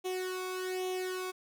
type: tone with flanger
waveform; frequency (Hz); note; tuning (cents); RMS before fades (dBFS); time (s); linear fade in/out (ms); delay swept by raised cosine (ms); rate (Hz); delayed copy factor
sawtooth; 370; F#4; 0; -36; 0.04-1.32; 20; 0.31 to 0.85; 1.2; +0.75
effects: 11-bit